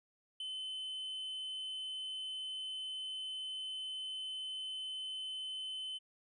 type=tone with ADSR envelope; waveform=triangle; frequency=3049 Hz; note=G7; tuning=49 cents flat; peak=-36 dBFS; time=0.4-5.99 s; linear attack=4 ms; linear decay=7 ms; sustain=-2 dB; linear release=24 ms; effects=resampled to 24000 Hz